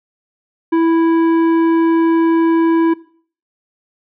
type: tone with tanh clipping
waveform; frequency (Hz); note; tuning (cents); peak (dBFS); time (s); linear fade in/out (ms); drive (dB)
triangle; 329.6; E4; 0; -12; 0.72-2.94; 10; 15
effects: noise-tail reverb RT60 0.5 s tail -20 dB re dry